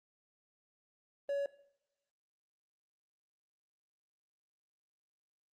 triangle tone, 563 Hz, C#5, 27 cents sharp, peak -30 dBFS, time 1.29-1.46 s, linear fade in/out 2 ms, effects noise-tail reverb RT60 0.7 s tail -17 dB re dry + Opus 24 kbps

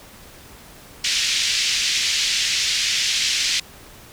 white band-pass noise, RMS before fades -21 dBFS, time 1.04-3.6 s, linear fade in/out 5 ms, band 2100 to 5900 Hz, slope 24 dB/octave, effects pink hiss -44 dBFS RMS until 4.12 s

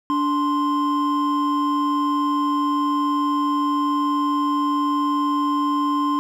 triangle tone pair together, 291.2 / 1046.5 Hz, D4 / C6, -15 / 0 cents, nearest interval octave + minor seventh, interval 2215 cents, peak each -19 dBFS, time 0.1-6.19 s, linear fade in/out 0 ms, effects none

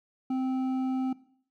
sine tone with hard clipping, 260.3 Hz, C4, 9 cents flat, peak -28 dBFS, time 0.3-1.13 s, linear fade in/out 5 ms, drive 7 dB, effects noise-tail reverb RT60 0.6 s tail -19 dB re dry

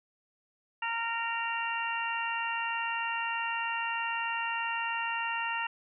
harmonic tone with a mistuned harmonic, 461.6 Hz, A#4, 17 cents flat, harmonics 2 / 3 / 4 / 5 / 6, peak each -34 / -38 / -37 / -45 / -35 dBFS, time 0.82-5.67 s, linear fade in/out 5 ms, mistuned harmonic 5, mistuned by +16 cents, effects none

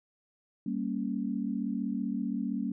sine chord, G diminished, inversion none, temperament equal with one note detuned, 196 / 231.5 / 277.2 Hz, G3 / Bb3 / Db4, 0 / -12 / 0 cents, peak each -34 / -33 / -35 dBFS, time 0.66-2.72 s, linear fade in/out 5 ms, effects none

